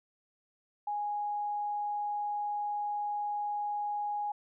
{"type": "tone", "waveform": "sine", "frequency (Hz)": 828, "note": "G#5", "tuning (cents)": -5, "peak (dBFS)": -31, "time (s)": [0.87, 4.32], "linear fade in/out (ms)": 5, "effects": []}